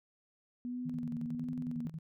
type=tone with vibrato; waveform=sine; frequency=243 Hz; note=B3; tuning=28 cents flat; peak=-36 dBFS; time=0.65-1.87 s; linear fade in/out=0 ms; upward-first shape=sine; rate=1.4 Hz; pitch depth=43 cents each way
type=tone with tremolo; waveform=sine; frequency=160 Hz; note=D#3; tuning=49 cents sharp; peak=-38 dBFS; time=0.85-1.99 s; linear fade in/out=10 ms; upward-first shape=square; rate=11 Hz; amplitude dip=75%
effects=none